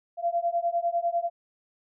sine beating tone pair, 681 / 691 Hz, F5 / F5, -44 / -19 cents, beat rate 10 Hz, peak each -27 dBFS, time 0.17-1.3 s, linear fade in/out 50 ms, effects none

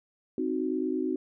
sine chord, C diminished, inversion none, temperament equal, 261.6 / 311.1 / 370 Hz, C4 / Eb4 / Gb4, 0 / 0 / 0 cents, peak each -31 dBFS, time 0.38-1.16 s, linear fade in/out 2 ms, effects none

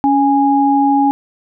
sine tone pair together, 279.8 / 826.4 Hz, C#4 / G#5, +16 / -9 cents, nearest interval octave + perfect fifth, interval 1875 cents, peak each -12 dBFS, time 0.04-1.11 s, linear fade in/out 0 ms, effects none

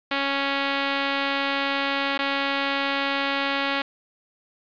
5% pulse tone with dropouts, 277.2 Hz, C#4, in tune, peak -11 dBFS, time 0.11-3.82 s, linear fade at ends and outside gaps 5 ms, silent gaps 2.178-2.189 s, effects resampled to 11025 Hz + 8-bit

